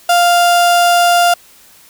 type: tone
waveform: 35% pulse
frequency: 698.5 Hz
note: F5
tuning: in tune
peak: -6 dBFS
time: 0.09-1.34 s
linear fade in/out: 5 ms
effects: white hiss -44 dBFS RMS until 1.89 s